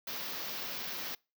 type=band-stop noise; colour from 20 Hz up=white; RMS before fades=-39 dBFS; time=0.07-1.15 s; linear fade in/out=5 ms; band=5900 to 14000 Hz; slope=48 dB/octave; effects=noise-tail reverb RT60 0.3 s tail -26 dB re dry + high-pass 150 Hz 12 dB/octave